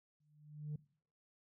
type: tone with exponential growth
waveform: sine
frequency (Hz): 150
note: D3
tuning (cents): +37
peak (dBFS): -35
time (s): 0.2-0.76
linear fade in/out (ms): 5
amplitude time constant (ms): 120
effects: noise-tail reverb RT60 0.5 s tail -21 dB re dry + tanh soft clip ceiling -37 dBFS